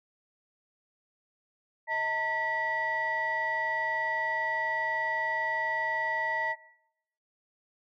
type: tone cluster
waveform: sine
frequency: 631 / 904 / 1945 Hz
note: D#5 / A5 / B6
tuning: +24 / +47 / -27 cents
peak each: -36 / -30 / -29 dBFS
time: 1.87-6.56 s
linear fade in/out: 50 ms
effects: noise-tail reverb RT60 0.8 s tail -21 dB re dry + tanh soft clip ceiling -21 dBFS